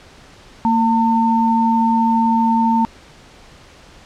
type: tone pair together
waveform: sine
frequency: 228.9 / 903 Hz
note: A#3 / A5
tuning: -31 / +45 cents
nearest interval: 2 octaves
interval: 2376 cents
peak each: -15 dBFS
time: 0.65-2.85 s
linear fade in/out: 0 ms
effects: pink hiss -44 dBFS RMS until 4.05 s + low-pass 6000 Hz 12 dB/octave